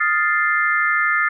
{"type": "chord", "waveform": "sine", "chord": "F dominant seventh", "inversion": "third", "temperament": "equal", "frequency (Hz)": [1244.5, 1396.9, 1760, 2093], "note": ["Eb6", "F6", "A6", "C7"], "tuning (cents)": [0, 0, 0, 0], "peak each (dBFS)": [-22, -22, -19, -22], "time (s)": [0, 1.29], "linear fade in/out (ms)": 10, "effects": []}